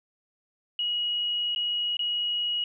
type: tone with dropouts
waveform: sine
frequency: 2902 Hz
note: F#7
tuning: 34 cents flat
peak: -25 dBFS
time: 0.79-2.64 s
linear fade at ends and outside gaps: 2 ms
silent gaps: 1.549-1.56 / 1.969-1.992 s
effects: none